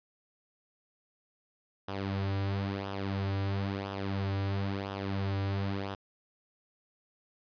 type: tone with flanger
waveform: sawtooth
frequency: 98.2 Hz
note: G2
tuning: 4 cents sharp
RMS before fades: -33 dBFS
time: 1.88-5.95 s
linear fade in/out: 5 ms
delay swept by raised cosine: 0.45 to 4.65 ms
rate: 0.99 Hz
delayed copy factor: -0.65
effects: resampled to 11025 Hz